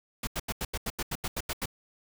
pink noise bursts, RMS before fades -32 dBFS, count 12, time 0.23-1.658 s, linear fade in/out 5 ms, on 42 ms, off 84 ms, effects none

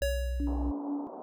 sine tone with vibrato, 62 Hz, B1, 7 cents sharp, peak -29 dBFS, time 0.01-0.72 s, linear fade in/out 20 ms, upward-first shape sine, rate 9.9 Hz, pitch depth 21 cents each way
square tone with exponential decay, 561 Hz, C#5, 21 cents sharp, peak -27 dBFS, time 0.02-0.71 s, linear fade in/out 0 ms, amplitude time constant 150 ms
sine tone with tremolo, 286.6 Hz, D4, 42 cents flat, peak -29 dBFS, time 0.4-1.07 s, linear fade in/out 0 ms, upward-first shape triangle, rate 4.2 Hz, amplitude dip 60%
white band-pass noise, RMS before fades -43 dBFS, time 0.47-1.22 s, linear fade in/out 0 ms, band 210 to 960 Hz, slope 48 dB/octave
effects none

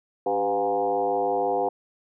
sine tone with frequency modulation, 606 Hz, D#5, 46 cents flat, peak -21 dBFS, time 0.26-1.69 s, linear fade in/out 5 ms, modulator 106 Hz, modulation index 2.3, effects none

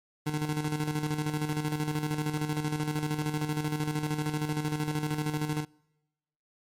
25% pulse tone with tremolo, 151.3 Hz, D#3, 48 cents flat, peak -23 dBFS, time 0.26-5.65 s, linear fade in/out 10 ms, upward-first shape square, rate 13 Hz, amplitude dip 55%, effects noise-tail reverb RT60 1.0 s tail -26 dB re dry + MP3 64 kbps

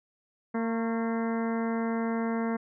harmonic tone with a mistuned harmonic, 228.4 Hz, A#3, 35 cents flat, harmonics 1 / 2 / 3 / 4 / 5 / 6 / 7 / 8 / 9, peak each -28 / -34 / -38 / -40 / -42 / -44 / -45 / -46 / -47 dBFS, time 0.54-2.57 s, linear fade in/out 10 ms, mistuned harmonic 5, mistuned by -52 cents, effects none

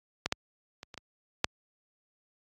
clicks, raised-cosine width 0.2 ms, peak -11 / -9 / -24 / -26 / -23 / -6 dBFS, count 6, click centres 0.26 / 0.324 / 0.831 / 0.942 / 0.977 / 1.444 s, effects high-pass 60 Hz 12 dB/octave + AAC 64 kbps

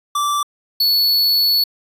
square tone pair in turn, 1167 / 4418 Hz, D6 / C#8, -11 / -7 cents, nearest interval octave + major seventh, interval 2304 cents, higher second, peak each -17 / -13 dBFS, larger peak second, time 0.15-0.43 / 0.8-1.64 s, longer second, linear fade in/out 5 ms, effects resampled to 32000 Hz

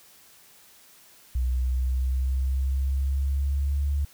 sine exponential sweep, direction up, 62 to 71.7 Hz, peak -22 dBFS, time 1.35-4.05 s, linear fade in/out 5 ms, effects white hiss -54 dBFS RMS until 4.13 s

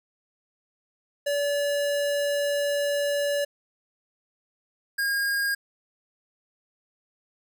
square tone pair in turn, 574 / 1623.5 Hz, D5 / G#6, -40 / -40 cents, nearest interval octave + tritone, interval 1800 cents, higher second, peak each -24 dBFS, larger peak neither, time 1.26-3.45 / 4.98-5.55 s, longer first, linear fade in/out 10 ms, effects none

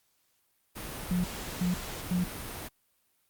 pink noise, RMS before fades -39 dBFS, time 0.75-2.69 s, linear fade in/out 20 ms
sine tone bursts, 178.7 Hz, F3, 40 cents sharp, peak -25 dBFS, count 3, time 1.11-2.24 s, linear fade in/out 2 ms, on 130 ms, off 370 ms
effects white hiss -72 dBFS RMS until 3.29 s + Opus 48 kbps

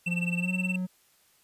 triangle tone with tremolo, 2686 Hz, E7, 32 cents sharp, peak -25 dBFS, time 0.06-0.76 s, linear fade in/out 5 ms, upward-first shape sine, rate 19 Hz, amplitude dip 100%
triangle tone with pitch glide, 174.61 to 183.4 Hz, F3 to F#3, 0 to -15 cents, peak -26 dBFS, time 0.06-0.87 s, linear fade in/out 20 ms, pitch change +85 cents, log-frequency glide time 0.38-0.51 s
effects white hiss -64 dBFS RMS until 1.43 s + resampled to 32000 Hz

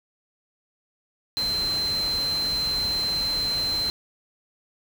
sine tone in noise, 4100 Hz, C8, 36 cents flat, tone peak -23 dBFS, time 1.37-3.9 s, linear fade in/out 0 ms, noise pink, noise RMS -35 dBFS, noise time 1.37-3.9 s, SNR +9 dB, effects none

